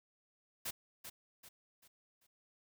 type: noise with echo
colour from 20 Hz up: white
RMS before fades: -40 dBFS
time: 0.65-0.71 s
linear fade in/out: 10 ms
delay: 390 ms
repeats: 4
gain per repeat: -8 dB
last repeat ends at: 2.27 s
effects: none